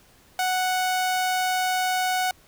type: tone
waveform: sawtooth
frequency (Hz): 740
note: F#5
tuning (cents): 0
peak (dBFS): -18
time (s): 0.39-2.31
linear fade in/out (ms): 2
effects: pink hiss -56 dBFS RMS until 2.47 s